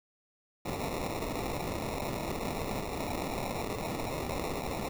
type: noise with sample-and-hold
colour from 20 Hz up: blue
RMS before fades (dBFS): -35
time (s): 0.65-4.89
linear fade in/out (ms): 10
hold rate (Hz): 1575
effects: none